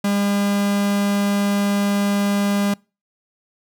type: tone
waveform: 45% pulse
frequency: 201.8 Hz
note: G#3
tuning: 49 cents flat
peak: -17 dBFS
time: 0.04-2.74 s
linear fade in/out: 5 ms
effects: noise-tail reverb RT60 0.3 s tail -25 dB re dry